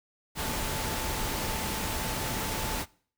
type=tone in noise; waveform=sine; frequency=880 Hz; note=A5; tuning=in tune; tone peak=-40 dBFS; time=0.35-2.86 s; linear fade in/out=50 ms; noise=pink; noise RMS=-32 dBFS; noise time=0.35-2.86 s; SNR=-11 dB; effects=noise-tail reverb RT60 0.5 s tail -23 dB re dry